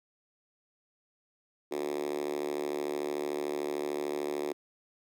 5% pulse tone with high-pass filter, 73.42 Hz, D2, in tune, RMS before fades -34 dBFS, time 1.71-4.53 s, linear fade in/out 10 ms, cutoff 350 Hz, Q 4.8, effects none

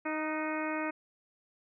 harmonic tone with a mistuned harmonic, 311.1 Hz, D#4, in tune, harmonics 1 / 2 / 3 / 4 / 5 / 6 / 7 / 8, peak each -35 / -38 / -40 / -41 / -42 / -43 / -43 / -44 dBFS, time 0.05-0.91 s, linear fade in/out 10 ms, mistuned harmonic 5, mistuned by -35 cents, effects none

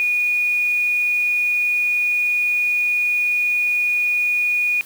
sine tone, 2455 Hz, D#7, 24 cents flat, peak -16 dBFS, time 0-4.81 s, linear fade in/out 0 ms, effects white hiss -42 dBFS RMS until 4.85 s

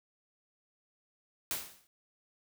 white noise with exponential decay, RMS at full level -32 dBFS, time 1.51-1.87 s, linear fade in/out 1 ms, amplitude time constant 77 ms, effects none

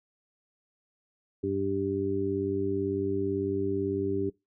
harmonic tone, 98 Hz, G2, in tune, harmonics 1 / 2 / 3 / 4, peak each -36 / -38 / -31 / -29 dBFS, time 1.43-4.3 s, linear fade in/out 10 ms, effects noise-tail reverb RT60 0.2 s tail -22 dB re dry

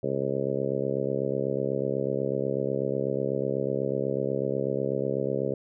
harmonic tone, 68.1 Hz, C#2, 30 cents flat, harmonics 2 / 3 / 4 / 5 / 6 / 7 / 8 / 9, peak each -34 / -35 / -36 / -36 / -31 / -32 / -32 / -38 dBFS, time 0.03-5.54 s, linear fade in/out 5 ms, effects none

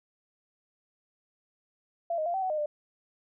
sine tone with pitch steps, 680 / 623 / 692 / 767 / 749 / 613 / 596 Hz, F5 / D#5 / F5 / G5 / F#5 / D#5 / D5, -46 / +2 / -16 / -38 / +21 / -26 / +25 cents, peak -27 dBFS, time 2.1-2.66 s, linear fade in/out 5 ms, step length 80 ms, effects none

